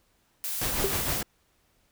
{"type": "noise", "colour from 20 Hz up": "blue", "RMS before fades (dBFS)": -32, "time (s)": [0.44, 1.21], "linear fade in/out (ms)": 0}
{"type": "noise with tremolo", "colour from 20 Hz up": "pink", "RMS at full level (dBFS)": -29, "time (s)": [0.61, 1.23], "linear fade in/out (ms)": 5, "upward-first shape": "sine", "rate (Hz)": 6.5, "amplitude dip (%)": 50}
{"type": "tone with exponential decay", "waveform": "sine", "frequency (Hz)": 392, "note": "G4", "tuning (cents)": 0, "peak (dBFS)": -20, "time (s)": [0.84, 0.96], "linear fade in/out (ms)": 1, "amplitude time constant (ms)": 24}
{"effects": ["pink hiss -68 dBFS RMS until 1.91 s"]}